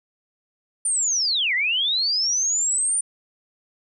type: linear two-way sweep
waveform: sine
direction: down then up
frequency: 9230 to 1881 to 9230 Hz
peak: -19 dBFS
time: 0.85-3.01 s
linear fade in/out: 5 ms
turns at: 1.54 s
effects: none